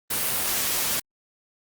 white noise, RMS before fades -25 dBFS, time 0.1-1 s, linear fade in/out 10 ms, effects Opus 32 kbps

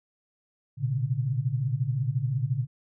sine tone cluster, 116.8 / 128.2 / 142.5 Hz, A#2 / C3 / C#3, +4 / -35 / +48 cents, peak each -29 dBFS, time 0.77-2.67 s, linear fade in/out 50 ms, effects none

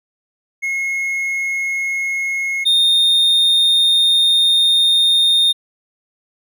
triangle tone pair in turn, 2166 / 3663 Hz, C#7 / A#7, -41 / -31 cents, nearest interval major sixth, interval 910 cents, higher second, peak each -16 / -9 dBFS, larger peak second, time 0.62-2.65 / 2.65-5.53 s, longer second, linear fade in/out 20 ms, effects none

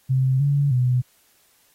sine tone with pitch steps, 131.2 / 142.2 / 125.4 Hz, C3 / C#3 / B2, +5 / +45 / +27 cents, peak -16 dBFS, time 0.09-1.02 s, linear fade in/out 20 ms, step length 310 ms, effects white hiss -60 dBFS RMS until 1.74 s + AAC 48 kbps

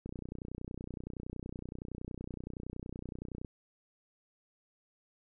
click train, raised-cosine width 3 ms, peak -28 dBFS, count 105, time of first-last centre 0.06-3.448 s, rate 30.7 Hz, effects none

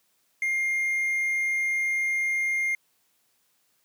triangle tone with hard clipping, 2118 Hz, C7, 21 cents sharp, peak -24 dBFS, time 0.42-2.75 s, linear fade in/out 2 ms, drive 5 dB, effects white hiss -69 dBFS RMS until 3.84 s + high-pass 100 Hz 12 dB/octave

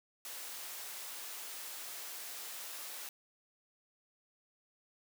white high-pass noise, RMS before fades -45 dBFS, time 0.25-3.09 s, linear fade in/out 2 ms, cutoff 450 Hz, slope 12 dB/octave, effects none

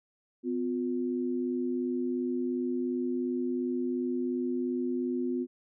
sine tone pair together, 253 / 355.8 Hz, B3 / F4, +42 / +32 cents, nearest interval tritone, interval 590 cents, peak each -30 / -32 dBFS, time 0.43-5.47 s, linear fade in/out 50 ms, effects none

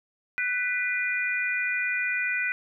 sine tone cluster, 1493 / 1981 / 2428 Hz, F#6 / B6 / D#7, +15 / +5 / -43 cents, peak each -29 dBFS, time 0.38-2.52 s, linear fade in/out 0 ms, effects none

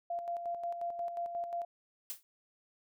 sine tone with tremolo, 690 Hz, F5, 21 cents flat, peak -33 dBFS, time 0.1-1.65 s, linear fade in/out 5 ms, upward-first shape square, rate 5.6 Hz, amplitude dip 50%
blue noise with exponential decay, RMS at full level -36 dBFS, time 2.1-2.23 s, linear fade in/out 0 ms, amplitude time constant 28 ms
effects none

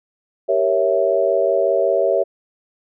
sine chord, G diminished seventh, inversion none, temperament equal with one note detuned, 392 / 468.6 / 554.4 / 659.3 Hz, G4 / Bb4 / Db5 / Fb5, 0 / +9 / 0 / 0 cents, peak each -21 / -22 / -18 / -19 dBFS, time 0.48-2.24 s, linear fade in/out 20 ms, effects none

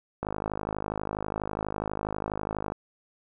click train, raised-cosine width 1 ms, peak -16 dBFS, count 131, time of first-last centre 0.23-2.72 s, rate 52.2 Hz, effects none

